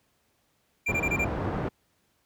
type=tone bursts; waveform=triangle; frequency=2376 Hz; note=D7; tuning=20 cents sharp; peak=-23 dBFS; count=5; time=0.86-1.248 s; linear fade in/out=10 ms; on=60 ms; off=22 ms
type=low-pass noise; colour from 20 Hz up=pink; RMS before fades=-29 dBFS; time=0.88-1.69 s; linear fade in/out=10 ms; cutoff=1000 Hz; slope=12 dB/octave
effects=pink hiss -70 dBFS RMS until 2.25 s + high-pass 60 Hz 12 dB/octave